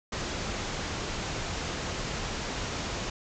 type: low-pass noise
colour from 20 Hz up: pink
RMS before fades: -34 dBFS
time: 0.12-3.1 s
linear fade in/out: 5 ms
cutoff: 7400 Hz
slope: 96 dB/octave
effects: none